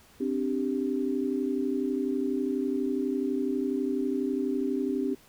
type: chord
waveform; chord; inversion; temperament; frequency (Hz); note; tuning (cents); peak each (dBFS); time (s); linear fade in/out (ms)
sine; C suspended second; none; equal; 261.6 / 293.7 / 392; C4 / D4 / G4; 0 / 0 / 0; -29 / -31 / -31; 0.2-5.15; 10
effects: pink hiss -57 dBFS RMS until 5.28 s